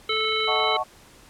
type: harmonic tone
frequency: 437.3 Hz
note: A4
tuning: 11 cents flat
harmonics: 1 / 3 / 5 / 7 / 9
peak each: -28 / -28 / -28 / -28 / -28 dBFS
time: 0.09-0.77 s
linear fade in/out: 5 ms
type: chord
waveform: sine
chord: D# half-diminished seventh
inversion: none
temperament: equal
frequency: 622.3 / 740 / 880 / 1108.7 Hz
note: D#5 / F#5 / A5 / C#6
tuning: 0 / 0 / 0 / 0 cents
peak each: -30 / -28 / -30 / -27 dBFS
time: 0.47-0.84 s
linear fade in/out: 20 ms
effects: pink hiss -51 dBFS RMS until 1.29 s + low-pass 12000 Hz 12 dB/octave